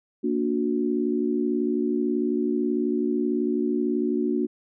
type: chord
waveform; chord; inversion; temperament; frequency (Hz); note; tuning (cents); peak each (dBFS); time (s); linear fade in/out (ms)
sine; Bb augmented; none; just; 233.1 / 291.4 / 364.2; Bb3 / D4 / F#4; 0 / -13 / -27; -26; 0.23-4.47; 20
effects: none